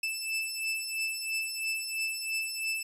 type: beating tone pair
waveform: sawtooth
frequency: 2637 / 2640 Hz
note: E7 / E7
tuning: 0 / +2 cents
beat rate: 3 Hz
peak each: -32 / -30 dBFS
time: 0.03-2.83 s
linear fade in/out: 5 ms
effects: resampled to 32000 Hz